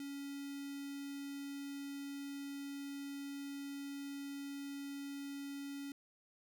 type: tone with notch filter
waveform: square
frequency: 280.3 Hz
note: C#4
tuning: 19 cents sharp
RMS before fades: -45 dBFS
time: 0-5.92 s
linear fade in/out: 2 ms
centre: 940 Hz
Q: 0.88
effects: none